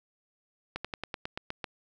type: slowing click train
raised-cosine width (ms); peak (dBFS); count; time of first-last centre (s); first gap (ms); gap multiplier
0.3; -18; 9; 0.76-1.642; 86; 1.07
effects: none